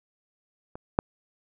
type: clicks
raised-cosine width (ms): 1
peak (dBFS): -25 / -6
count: 2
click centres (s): 0.755 / 0.989
effects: none